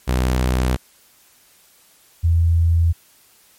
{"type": "tone pair in turn", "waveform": ["sawtooth", "sine"], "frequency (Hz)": [63, 83.65], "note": ["B1", "E2"], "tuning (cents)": [35, 26], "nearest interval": "perfect fourth", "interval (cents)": 491, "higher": "second", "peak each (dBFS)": -12, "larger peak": "neither", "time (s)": [[0.07, 0.77], [2.23, 2.93]], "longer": "neither", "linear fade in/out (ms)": 20, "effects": ["white hiss -53 dBFS RMS until 3.58 s", "MP3 64 kbps"]}